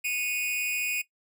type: tone with amplitude modulation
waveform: 45% pulse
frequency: 2489 Hz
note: D#7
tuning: in tune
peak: -23 dBFS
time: 0.04-1.02 s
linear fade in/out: 10 ms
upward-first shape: sine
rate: 287 Hz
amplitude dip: 85%
effects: noise-tail reverb RT60 0.1 s tail -18 dB re dry